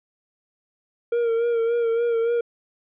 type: tone with vibrato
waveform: triangle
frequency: 465 Hz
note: A#4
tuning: 4 cents flat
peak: -17 dBFS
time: 1.12-2.41 s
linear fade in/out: 5 ms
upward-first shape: sine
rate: 3.5 Hz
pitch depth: 38 cents each way
effects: resampled to 8000 Hz